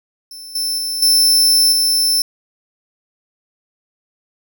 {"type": "tone with level steps", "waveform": "sawtooth", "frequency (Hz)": 5320, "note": "E8", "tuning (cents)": 15, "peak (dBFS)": [-29, -15, -17, -7, -10], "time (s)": [0.31, 2.22], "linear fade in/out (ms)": 2, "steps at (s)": [0.55, 0.78, 1.02, 1.72], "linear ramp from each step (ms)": 5, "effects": []}